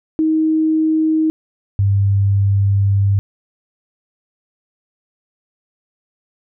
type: tone pair in turn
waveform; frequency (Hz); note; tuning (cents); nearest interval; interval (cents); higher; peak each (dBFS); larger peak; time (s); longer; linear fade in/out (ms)
sine; 315.4 / 99.34; D#4 / G2; +24 / +24; octave + minor sixth; 2000; first; -12 / -11; second; 0.19-1.3 / 1.79-3.19; second; 0
effects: none